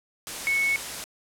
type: tone in noise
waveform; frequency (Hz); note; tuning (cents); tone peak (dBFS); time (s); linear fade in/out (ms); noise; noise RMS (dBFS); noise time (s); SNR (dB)
sine; 2207; C#7; -8; -21; 0.47-0.76; 0; white; -34; 0.27-1.04; +10
effects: low-pass 11000 Hz 12 dB/octave